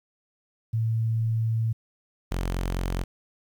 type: tone pair in turn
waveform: sine / sawtooth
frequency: 112.7 / 44.73 Hz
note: A2 / F1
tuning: +42 / +42 cents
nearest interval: octave + major third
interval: 1600 cents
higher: first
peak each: -22 dBFS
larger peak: neither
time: 0.73-1.73 / 2.31-3.04 s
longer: first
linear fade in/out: 10 ms
effects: 10-bit